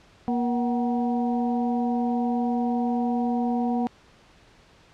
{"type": "harmonic tone with a mistuned harmonic", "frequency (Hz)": 238.1, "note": "A#3", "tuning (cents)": 37, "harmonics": [1, 2, 3, 4], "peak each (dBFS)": [-23, -33, -29, -39], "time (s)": [0.28, 3.87], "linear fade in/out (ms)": 0, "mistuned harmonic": 3, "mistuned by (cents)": 71, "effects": ["pink hiss -55 dBFS RMS until 4.93 s", "low-pass 5000 Hz 12 dB/octave"]}